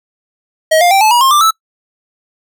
square tone with pitch steps, 634 / 703.5 / 780.5 / 866.1 / 961 / 1066.3 / 1183.1 / 1312.7 Hz, D#5 / F5 / G5 / A5 / B5 / C6 / D6 / E6, +32 / +12 / -8 / -28 / -48 / +32 / +12 / -8 cents, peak -7 dBFS, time 0.71-1.51 s, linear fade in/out 10 ms, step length 100 ms, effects noise-tail reverb RT60 0.1 s tail -24 dB re dry

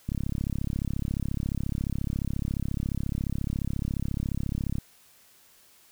click train, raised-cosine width 5 ms, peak -17 dBFS, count 162, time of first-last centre 0.09-4.784 s, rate 34.3 Hz, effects white hiss -58 dBFS RMS until 5.91 s

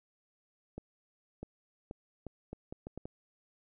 accelerating click train, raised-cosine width 2 ms, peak -28 dBFS, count 9, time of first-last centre 0.78-3.055 s, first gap 650 ms, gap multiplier 0.74, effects none

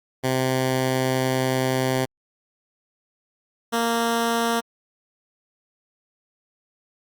10% pulse tone pair in turn, 130.1 / 231.8 Hz, C3 / A#3, -9 / -10 cents, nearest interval minor seventh, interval 999 cents, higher second, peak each -12 dBFS, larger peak neither, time 0.23-2.06 / 3.72-4.61 s, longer first, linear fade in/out 20 ms, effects Opus 48 kbps

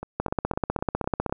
two click trains, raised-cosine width 1 ms, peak -19 / -10 dBFS, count 6 / 19, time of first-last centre 0.03-1.296 / 0.2-1.325 s, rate 3.95 / 16 Hz, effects none

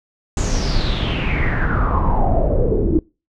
brown noise with low-pass filter sweep, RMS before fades -17 dBFS, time 0.37-2.99 s, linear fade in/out 2 ms, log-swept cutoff 7300 to 320 Hz, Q 7, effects noise-tail reverb RT60 0.3 s tail -25 dB re dry

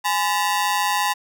sawtooth ring-modulated tone, 923 Hz, A#5, 17 cents flat, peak -12 dBFS, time 0.04-1.14 s, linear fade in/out 20 ms, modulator 92.8 Hz, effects none

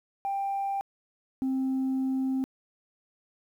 sine tone pair in turn, 790 / 263.6 Hz, G5 / C4, +13 / +13 cents, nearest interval octave + perfect fifth, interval 1900 cents, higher first, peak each -26 / -23 dBFS, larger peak second, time 0.25-0.81 / 1.42-2.44 s, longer second, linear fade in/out 0 ms, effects tanh soft clip ceiling -24 dBFS + 10-bit

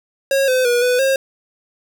square tone with pitch steps, 545 / 512 / 482.8 / 496.3 / 537 Hz, C#5 / C5 / B4 / B4 / C5, -29 / -38 / -39 / +8 / +45 cents, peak -14 dBFS, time 0.31-1.16 s, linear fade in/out 2 ms, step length 170 ms, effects none

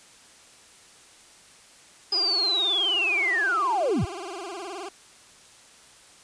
20% pulse tone with vibrato, 370 Hz, F#4, in tune, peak -29 dBFS, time 2.12-4.89 s, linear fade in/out 5 ms, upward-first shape sine, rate 19 Hz, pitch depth 170 cents each way
sine linear sweep, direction down, 5030 to 62.1 Hz, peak -21 dBFS, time 2.12-4.05 s, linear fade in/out 5 ms
effects white hiss -52 dBFS RMS until 6.23 s + resampled to 22050 Hz

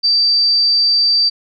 sine tone, 4657 Hz, D8, 15 cents flat, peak -10 dBFS, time 0.03-1.3 s, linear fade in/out 20 ms, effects none

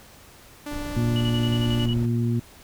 sawtooth tone, 293.1 Hz, D4, 3 cents flat, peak -27 dBFS, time 0.66-1.86 s, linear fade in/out 5 ms
brown noise, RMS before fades -34 dBFS, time 0.71-2.06 s, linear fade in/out 5 ms
harmonic tone, 118 Hz, A#2, 22 cents sharp, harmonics 1 / 2 / 3, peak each -22 / -25 / -33 dBFS, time 0.96-2.4 s, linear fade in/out 10 ms
sine tone with tremolo, 2931 Hz, F#7, 17 cents flat, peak -30 dBFS, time 1.16-1.94 s, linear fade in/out 0 ms, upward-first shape square, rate 11 Hz, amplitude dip 70%
effects pink hiss -49 dBFS RMS until 2.63 s

